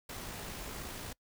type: noise with amplitude modulation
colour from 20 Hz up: pink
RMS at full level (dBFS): -42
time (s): 0.09-1.13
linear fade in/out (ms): 5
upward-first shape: sine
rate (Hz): 56.6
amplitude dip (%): 25
effects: noise-tail reverb RT60 0.1 s tail -24 dB re dry